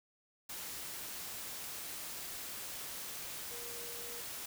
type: tone in noise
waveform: sine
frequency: 474.4 Hz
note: A#4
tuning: 30 cents sharp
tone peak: -51 dBFS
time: 3.51-4.21 s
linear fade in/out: 5 ms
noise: white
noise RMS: -44 dBFS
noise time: 0.49-4.46 s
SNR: -10 dB
effects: none